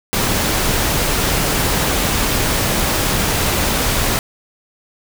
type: noise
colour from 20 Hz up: pink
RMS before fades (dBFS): -17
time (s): 0.13-4.19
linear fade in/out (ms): 0
effects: none